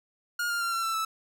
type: tone with pitch steps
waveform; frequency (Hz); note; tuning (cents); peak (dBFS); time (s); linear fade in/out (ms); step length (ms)
45% pulse; 1426 / 1402.3 / 1379 / 1356.1 / 1333.6 / 1311.4; F6 / F6 / F6 / E6 / E6 / E6; +36 / +7 / -22 / +49 / +20 / -9; -27; 0.39-1.05; 5; 110
effects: none